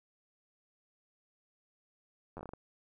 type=slowing click train; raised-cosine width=1 ms; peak=-30 dBFS; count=8; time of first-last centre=2.37-2.535 s; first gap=10 ms; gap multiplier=1.28; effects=12-bit